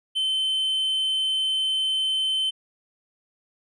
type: tone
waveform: triangle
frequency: 3075 Hz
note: G7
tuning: 34 cents flat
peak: -20 dBFS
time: 0.15-2.51 s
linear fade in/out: 20 ms
effects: resampled to 22050 Hz